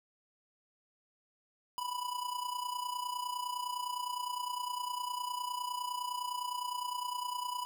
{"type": "tone with amplitude modulation", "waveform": "square", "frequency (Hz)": 987.8, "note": "B5", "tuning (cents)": 0, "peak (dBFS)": -33, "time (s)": [1.78, 7.65], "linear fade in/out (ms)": 0, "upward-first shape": "sine", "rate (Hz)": 29.8, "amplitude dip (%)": 70, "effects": []}